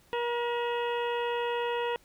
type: harmonic tone with a mistuned harmonic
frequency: 476.8 Hz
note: A#4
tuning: 39 cents sharp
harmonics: 1 / 2 / 3 / 4 / 5 / 6 / 7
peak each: -30 / -33 / -42 / -40 / -43 / -43 / -47 dBFS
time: 0.13-1.96 s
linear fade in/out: 0 ms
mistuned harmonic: 5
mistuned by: +120 cents
effects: pink hiss -62 dBFS RMS until 2.04 s